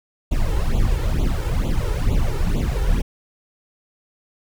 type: noise with flanger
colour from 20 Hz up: brown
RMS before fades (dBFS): -19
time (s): 0.31-3.02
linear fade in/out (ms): 10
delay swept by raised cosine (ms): 0.28 to 2.28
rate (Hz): 2.2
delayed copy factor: +1
effects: none

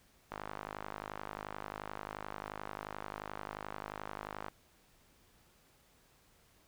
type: tone with band-pass filter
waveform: sawtooth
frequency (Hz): 51.4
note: G#1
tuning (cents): -17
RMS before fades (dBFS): -45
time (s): 0.31-4.5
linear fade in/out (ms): 10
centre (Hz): 1100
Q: 1.4
effects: pink hiss -67 dBFS RMS until 6.67 s

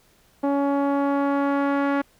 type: tone with low-pass filter sweep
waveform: sawtooth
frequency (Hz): 280.7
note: C#4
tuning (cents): +22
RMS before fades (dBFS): -22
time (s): 0.43-2.02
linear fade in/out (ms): 10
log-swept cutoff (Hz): 830 to 1600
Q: 1.4
effects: pink hiss -59 dBFS RMS until 2.19 s

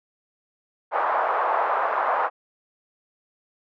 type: band-pass noise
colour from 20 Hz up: white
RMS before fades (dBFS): -23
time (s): 0.91-2.3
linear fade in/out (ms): 50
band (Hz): 590 to 1200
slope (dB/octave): 24
effects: none

